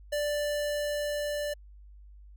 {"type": "tone with level ramp", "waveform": "square", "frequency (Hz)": 588, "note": "D5", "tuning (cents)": 2, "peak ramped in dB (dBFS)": [-28, -31], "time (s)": [0.12, 1.54], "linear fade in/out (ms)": 10, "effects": ["added 50 Hz sine -48 dBFS peak until 2.36 s"]}